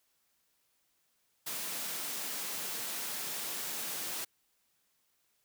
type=high-pass noise; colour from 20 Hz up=white; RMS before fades=-38 dBFS; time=1.46-4.25 s; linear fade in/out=10 ms; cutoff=140 Hz; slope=24 dB/octave; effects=white hiss -75 dBFS RMS until 5.44 s